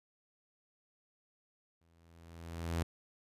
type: tone with exponential growth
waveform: sawtooth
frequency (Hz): 83.6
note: E2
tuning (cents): +25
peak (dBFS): -27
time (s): 1.81-2.83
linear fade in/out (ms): 5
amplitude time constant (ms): 220
effects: resampled to 32000 Hz